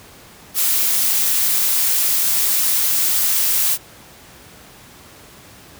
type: noise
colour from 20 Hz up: blue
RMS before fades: -17 dBFS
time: 0.54-3.78 s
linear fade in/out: 50 ms
effects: pink hiss -43 dBFS RMS until 5.79 s + high-pass 60 Hz 12 dB/octave